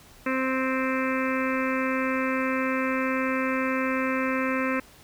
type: harmonic tone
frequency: 261.6 Hz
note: C4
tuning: in tune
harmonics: 1 / 2 / 4 / 5 / 6 / 7 / 8 / 9 / 10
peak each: -27 / -30 / -33 / -34 / -35 / -35 / -36 / -37 / -37 dBFS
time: 0.26-4.8 s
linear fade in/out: 5 ms
effects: pink hiss -52 dBFS RMS until 5.03 s